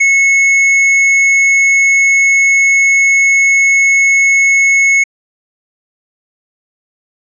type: tone with tanh clipping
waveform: sine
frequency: 2192 Hz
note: C#7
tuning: 20 cents flat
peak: -8 dBFS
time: 0-5.04 s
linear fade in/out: 10 ms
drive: 11 dB
effects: resampled to 16000 Hz